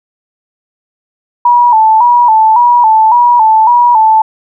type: tone with vibrato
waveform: sine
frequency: 920 Hz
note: A#5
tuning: 23 cents flat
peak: -3 dBFS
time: 1.45-4.22 s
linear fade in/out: 5 ms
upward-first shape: square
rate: 1.8 Hz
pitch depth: 82 cents each way
effects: none